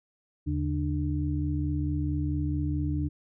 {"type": "tone cluster", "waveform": "sine", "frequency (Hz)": [78.9, 143.4, 297.2], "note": ["D#2", "D3", "D4"], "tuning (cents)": [25, -41, 21], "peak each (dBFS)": [-29, -31, -31], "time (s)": [0.46, 3.09], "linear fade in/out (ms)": 20, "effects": []}